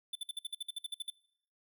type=tone bursts; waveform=square; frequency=3520 Hz; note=A7; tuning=in tune; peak=-36 dBFS; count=13; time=0.13-1.102 s; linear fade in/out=5 ms; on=24 ms; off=55 ms; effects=noise-tail reverb RT60 0.7 s tail -22 dB re dry